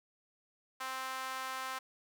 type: tone with high-pass filter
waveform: sawtooth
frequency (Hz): 261.6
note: C4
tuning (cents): 0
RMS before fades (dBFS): -40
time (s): 0.8-1.79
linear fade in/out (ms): 10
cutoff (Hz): 1100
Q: 2
effects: none